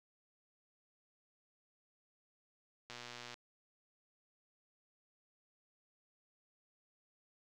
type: click train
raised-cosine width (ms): 0.2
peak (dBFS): -30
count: 54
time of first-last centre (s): 2.9-3.342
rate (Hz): 120
effects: none

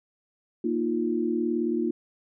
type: chord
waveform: sine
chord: Bb suspended fourth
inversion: none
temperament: just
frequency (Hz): 233.1 / 310.8 / 349.6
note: Bb3 / Eb4 / F4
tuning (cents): 0 / -2 / +2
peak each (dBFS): -28 / -29 / -27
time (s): 0.64-1.91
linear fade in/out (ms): 5
effects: none

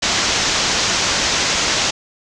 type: low-pass noise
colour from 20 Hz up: white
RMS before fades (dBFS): -18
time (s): 0.02-1.91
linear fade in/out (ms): 10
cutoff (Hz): 6800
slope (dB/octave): 48
effects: none

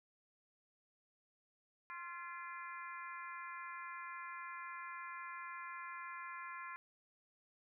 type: harmonic tone with a mistuned harmonic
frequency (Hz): 343.7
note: F4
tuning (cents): -28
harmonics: 3 / 4 / 5 / 6 / 7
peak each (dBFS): -48 / -52 / -52 / -54 / -56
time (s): 1.9-6.76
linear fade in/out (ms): 0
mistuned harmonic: 3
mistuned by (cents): +33
effects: none

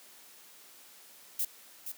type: noise with echo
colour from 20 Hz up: violet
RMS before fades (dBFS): -31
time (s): 1.39-1.45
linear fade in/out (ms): 5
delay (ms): 470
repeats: 1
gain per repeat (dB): -8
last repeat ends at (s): 1.92
effects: white hiss -55 dBFS RMS until 1.97 s + high-pass 200 Hz 12 dB/octave

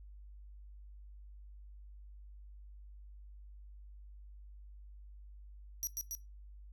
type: tone with echo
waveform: sawtooth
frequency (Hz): 5800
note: F#8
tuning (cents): -35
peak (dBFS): -31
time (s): 5.83-5.87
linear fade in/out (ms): 0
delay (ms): 140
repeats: 2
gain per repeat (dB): -2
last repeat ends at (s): 6.15
effects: noise-tail reverb RT60 0.2 s tail -19 dB re dry + added 50 Hz sine -50 dBFS peak until 6.72 s

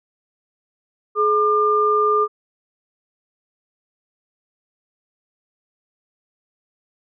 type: tone pair together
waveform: sine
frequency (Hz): 424.3 / 1200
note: G#4 / D6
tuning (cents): +37 / +37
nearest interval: octave + tritone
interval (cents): 1800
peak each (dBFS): -18 / -16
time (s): 1.15-2.28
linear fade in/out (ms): 50
effects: none

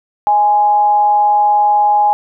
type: tone with frequency modulation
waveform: sine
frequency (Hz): 830.6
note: G#5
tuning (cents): 0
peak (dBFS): -8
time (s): 0.27-2.13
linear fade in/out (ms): 0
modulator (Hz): 202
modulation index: 0.22
effects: none

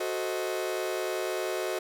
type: chord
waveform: 40% pulse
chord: F# diminished seventh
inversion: none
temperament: equal with one note detuned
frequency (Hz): 370 / 440 / 523.3 / 629.5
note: F#4 / A4 / C5 / Eb5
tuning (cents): 0 / 0 / 0 / +20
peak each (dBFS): -32 / -36 / -36 / -34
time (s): 0-1.79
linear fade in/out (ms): 5
effects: none

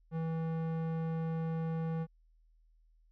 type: tone with low-pass filter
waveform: square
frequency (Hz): 162.6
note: E3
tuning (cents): -23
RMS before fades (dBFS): -35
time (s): 0.11-2.07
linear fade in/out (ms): 50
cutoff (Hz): 1200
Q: 0.54
effects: added 40 Hz sine -63 dBFS peak until 3.11 s

